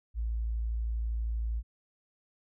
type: tone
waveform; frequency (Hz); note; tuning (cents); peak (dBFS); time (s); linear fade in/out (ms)
sine; 56.3; A1; +40; -29; 0.14-1.63; 50
effects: none